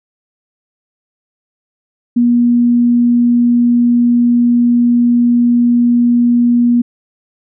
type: tone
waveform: sine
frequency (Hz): 240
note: B3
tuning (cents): -49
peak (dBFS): -7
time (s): 2.16-6.82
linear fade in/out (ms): 10
effects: none